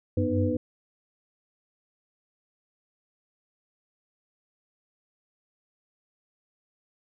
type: tone cluster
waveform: sine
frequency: 94 / 98.2 / 246.2 / 307.3 / 498.6 Hz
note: F#2 / G2 / B3 / D#4 / B4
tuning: +28 / +4 / -5 / -21 / +16 cents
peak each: -29 dBFS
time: 0.17-0.57 s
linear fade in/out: 5 ms
effects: none